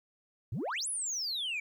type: exponential two-way sweep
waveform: sine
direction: up then down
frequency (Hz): 92.6 to 10940 to 2278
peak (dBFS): -30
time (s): 0.52-1.6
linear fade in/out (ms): 5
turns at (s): 0.88
effects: tanh soft clip ceiling -31 dBFS + 12-bit